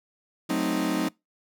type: chord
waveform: 40% pulse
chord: F# diminished seventh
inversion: none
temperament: equal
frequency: 185 / 220 / 261.6 / 311.1 Hz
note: F#3 / A3 / C4 / Eb4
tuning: 0 / 0 / 0 / 0 cents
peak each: -30 / -31 / -29 / -27 dBFS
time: 0.49-1.09 s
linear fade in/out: 10 ms
effects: noise-tail reverb RT60 0.2 s tail -24 dB re dry